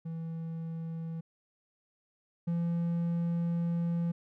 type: tone pair in turn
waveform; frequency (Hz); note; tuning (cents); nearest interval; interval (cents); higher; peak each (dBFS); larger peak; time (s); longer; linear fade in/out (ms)
triangle; 163.9 / 170; E3 / F3; -10 / -46; minor second; 64; second; -33 / -26; second; 0.05-1.21 / 2.47-4.12; second; 10
effects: none